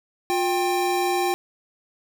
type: tone pair together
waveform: square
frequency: 356.2 / 788.6 Hz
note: F4 / G5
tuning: +34 / +10 cents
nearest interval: octave + major second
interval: 1376 cents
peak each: -24 dBFS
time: 0.3-1.34 s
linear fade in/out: 0 ms
effects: none